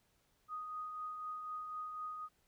sine tone with tremolo, 1244.5 Hz, D#6, in tune, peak -39 dBFS, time 0.48-2.29 s, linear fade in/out 50 ms, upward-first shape triangle, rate 4 Hz, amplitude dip 40%, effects pink hiss -75 dBFS RMS until 2.47 s

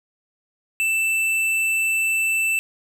sine tone with hard clipping, 2656 Hz, E7, 12 cents sharp, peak -20 dBFS, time 0.8-2.59 s, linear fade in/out 0 ms, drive 10 dB, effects none

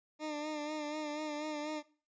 20% pulse tone with vibrato, 301.7 Hz, D4, 47 cents sharp, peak -32 dBFS, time 0.19-1.83 s, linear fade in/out 50 ms, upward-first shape sine, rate 4.1 Hz, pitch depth 42 cents each way, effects noise-tail reverb RT60 0.4 s tail -20 dB re dry + resampled to 16000 Hz

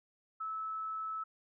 sine tone, 1304 Hz, E6, 19 cents flat, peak -36 dBFS, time 0.4-1.24 s, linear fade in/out 10 ms, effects none

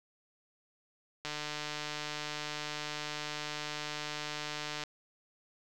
click train, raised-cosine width 0.2 ms, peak -20 dBFS, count 539, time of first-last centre 1.25-4.837 s, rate 150 Hz, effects none

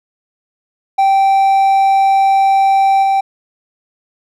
triangle tone with level steps, 780 Hz, G5, 9 cents flat, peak -6 / -8 dBFS, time 0.98-3.21 s, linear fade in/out 10 ms, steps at 3.02 s, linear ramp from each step 20 ms, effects none

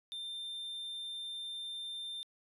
triangle tone, 3590 Hz, A7, 34 cents sharp, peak -38 dBFS, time 0.12-2.23 s, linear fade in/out 0 ms, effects resampled to 32000 Hz

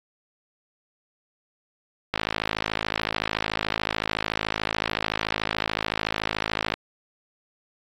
click train, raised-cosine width 0.3 ms, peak -7 dBFS, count 248, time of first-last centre 2.14-6.74 s, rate 53.7 Hz, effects AAC 64 kbps

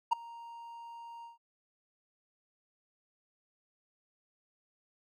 triangle tone with ADSR envelope, 932.3 Hz, A#5, in tune, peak -19 dBFS, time 0.11-1.38 s, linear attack 17 ms, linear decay 8 ms, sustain -24 dB, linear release 140 ms, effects none

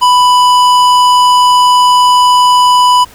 sine tone with tanh clipping, 992 Hz, B5, 7 cents sharp, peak -6 dBFS, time 0.01-3.05 s, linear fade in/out 20 ms, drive 16 dB, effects pink hiss -38 dBFS RMS until 3.14 s

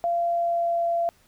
sine tone with pitch glide, 687 to 681.9 Hz, F5 to F5, -29 to -42 cents, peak -21 dBFS, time 0.04-1.09 s, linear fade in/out 0 ms, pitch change -13 cents, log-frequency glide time 0.27-0.84 s, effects pink hiss -60 dBFS RMS until 1.27 s

